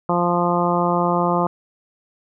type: harmonic tone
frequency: 174.61 Hz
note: F3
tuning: in tune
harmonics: 1 / 2 / 3 / 4 / 5 / 6 / 7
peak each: -22 / -24 / -24 / -24 / -24 / -24 / -26 dBFS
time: 0.09-1.47 s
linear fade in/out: 2 ms
effects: none